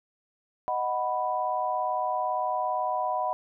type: chord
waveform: sine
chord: B major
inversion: first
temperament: equal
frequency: 622.3 / 740 / 987.8 Hz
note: D#5 / F#5 / B5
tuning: 0 / 0 / 0 cents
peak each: -32 / -29 / -29 dBFS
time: 0.68-3.33 s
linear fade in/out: 0 ms
effects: none